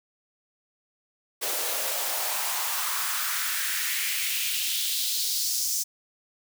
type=noise with high-pass filter sweep; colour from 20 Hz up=white; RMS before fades=-28 dBFS; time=1.41-5.84 s; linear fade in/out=20 ms; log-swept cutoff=430 to 6100 Hz; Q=2.4; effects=none

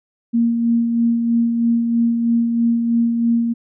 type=tone with tremolo; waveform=sine; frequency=233.1 Hz; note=A#3; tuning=in tune; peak=-12 dBFS; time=0.33-3.54 s; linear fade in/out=20 ms; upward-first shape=sine; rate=3.1 Hz; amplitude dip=40%; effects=none

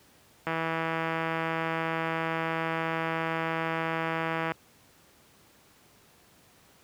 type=click train; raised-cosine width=0.5 ms; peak=-15 dBFS; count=661; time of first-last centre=0.47-4.519 s; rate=163 Hz; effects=pink hiss -59 dBFS RMS until 6.83 s + high-pass 80 Hz 12 dB/octave

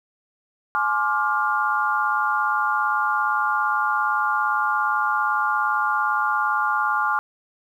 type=chord; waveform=sine; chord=D half-diminished seventh; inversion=second; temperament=just; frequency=845.8 / 1057.2 / 1174.7 / 1409.6 Hz; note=Ab5 / C6 / D6 / F6; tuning=+31 / +18 / 0 / +16 cents; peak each=-25 / -27 / -24 / -23 dBFS; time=0.75-7.19 s; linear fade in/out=0 ms; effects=9-bit

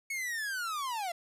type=linear sweep; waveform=45% pulse; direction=down; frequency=2217 to 665 Hz; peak=-33 dBFS; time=0.1-1.12 s; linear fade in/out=5 ms; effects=resampled to 32000 Hz + 11-bit

